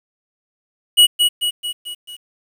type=tone with echo; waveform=square; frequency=2917 Hz; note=F#7; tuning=25 cents flat; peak=-7 dBFS; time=0.97-1.07 s; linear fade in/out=20 ms; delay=220 ms; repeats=5; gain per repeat=-5 dB; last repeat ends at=2.17 s; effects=8-bit